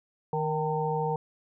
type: harmonic tone with a mistuned harmonic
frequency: 155.56 Hz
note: D#3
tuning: in tune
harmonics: 1 / 3 / 5 / 6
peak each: -31 / -30 / -33 / -32 dBFS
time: 0.33-1.16 s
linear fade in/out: 2 ms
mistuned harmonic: 6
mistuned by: -50 cents
effects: none